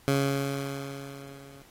15% pulse tone with level ramp, 138.59 Hz, C#3, in tune, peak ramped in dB -15 to -42 dBFS, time 0.08-1.62 s, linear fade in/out 0 ms, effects pink hiss -57 dBFS RMS until 1.7 s + AAC 48 kbps

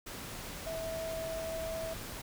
sine tone in noise, 651 Hz, E5, 22 cents flat, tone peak -36 dBFS, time 0.66-1.94 s, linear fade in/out 10 ms, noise pink, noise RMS -43 dBFS, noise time 0.06-2.22 s, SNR +4 dB, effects none

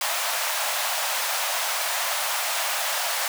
pink high-pass noise, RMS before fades -26 dBFS, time 0.01-3.28 s, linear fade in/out 2 ms, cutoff 610 Hz, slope 48 dB/octave, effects none

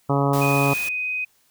harmonic tone, 140 Hz, C#3, 18 cents sharp, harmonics 1 / 2 / 3 / 4 / 5 / 6 / 7 / 8 / 9, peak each -21 / -24 / -26 / -27 / -28 / -29 / -29 / -30 / -31 dBFS, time 0.09-0.74 s, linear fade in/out 10 ms
white noise, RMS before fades -33 dBFS, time 0.33-0.89 s, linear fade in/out 5 ms
sine tone with pitch glide, 2489 to 2506 Hz, D#7 to D#7, 0 to +12 cents, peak -23 dBFS, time 0.41-1.25 s, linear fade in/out 10 ms, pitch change +12 cents, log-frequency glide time 0.7-1.09 s
effects white hiss -62 dBFS RMS until 1.5 s

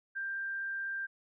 sine tone, 1584 Hz, G6, 18 cents sharp, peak -34 dBFS, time 0.15-1.07 s, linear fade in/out 20 ms, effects none

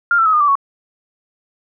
sine tone with pitch steps, 1400 / 1336.8 / 1276.4 / 1218.8 / 1163.7 / 1111.2 Hz, F6 / E6 / D#6 / D#6 / D6 / C#6, +4 / +24 / +44 / -36 / -16 / +4 cents, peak -10 dBFS, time 0.11-0.554 s, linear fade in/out 2 ms, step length 74 ms, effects none

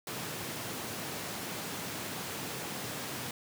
pink high-pass noise, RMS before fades -39 dBFS, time 0.07-3.31 s, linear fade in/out 2 ms, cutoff 110 Hz, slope 24 dB/octave, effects none

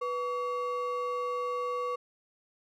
triangle ring-modulated tone, 814 Hz, G#5, 35 cents flat, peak -25 dBFS, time 0.01-1.96 s, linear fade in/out 10 ms, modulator 321 Hz, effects none

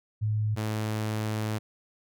sine / sawtooth tone pair in turn, 107.1 / 108.16 Hz, A2 / A2, -46 / -29 cents, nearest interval unison, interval 17 cents, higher second, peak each -24 dBFS, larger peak neither, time 0.21-0.56 / 0.56-1.59 s, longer second, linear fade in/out 20 ms, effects none

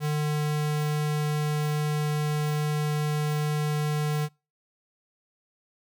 square tone, 150.2 Hz, D3, 39 cents sharp, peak -25 dBFS, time 0-4.29 s, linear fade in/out 50 ms, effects noise-tail reverb RT60 0.3 s tail -26 dB re dry

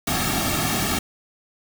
pink noise with comb filter, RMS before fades -23 dBFS, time 0.07-0.99 s, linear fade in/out 5 ms, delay 2 ms, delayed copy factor -0.8, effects none

